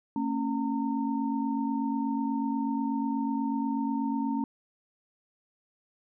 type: tone cluster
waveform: sine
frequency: 226.4 / 274.6 / 915 Hz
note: A3 / C#4 / A#5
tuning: +50 / -16 / -32 cents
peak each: -31 / -29 / -35 dBFS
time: 0.16-4.44 s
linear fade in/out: 2 ms
effects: none